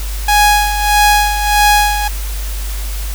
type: tone with tremolo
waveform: sawtooth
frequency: 830.6 Hz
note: G#5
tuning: in tune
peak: -3 dBFS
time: 0.28-2.08 s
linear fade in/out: 5 ms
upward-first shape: sine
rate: 1.6 Hz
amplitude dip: 65%
effects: added 50 Hz sine -18 dBFS peak until 3.14 s + white hiss -29 dBFS RMS until 3.14 s